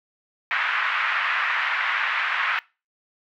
pink band-pass noise, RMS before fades -24 dBFS, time 0.51-2.59 s, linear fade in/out 0 ms, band 1200 to 2400 Hz, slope 24 dB/octave, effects noise-tail reverb RT60 0.3 s tail -23 dB re dry

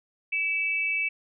sine tone pair together, 2296 / 2637 Hz, D7 / E7, -40 / 0 cents, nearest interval major second, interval 240 cents, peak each -27 dBFS, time 0.32-1.09 s, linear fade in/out 10 ms, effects none

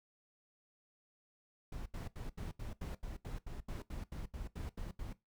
brown noise bursts, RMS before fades -43 dBFS, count 16, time 1.72-5.13 s, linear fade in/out 5 ms, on 140 ms, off 78 ms, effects noise-tail reverb RT60 0.2 s tail -18 dB re dry

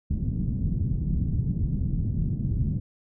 white low-pass noise, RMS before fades -26 dBFS, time 0.1-2.8 s, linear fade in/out 10 ms, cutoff 180 Hz, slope 24 dB/octave, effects none

